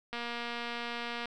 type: click train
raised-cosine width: 0.3 ms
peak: -22 dBFS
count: 268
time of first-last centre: 0.13-1.257 s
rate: 237 Hz
effects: none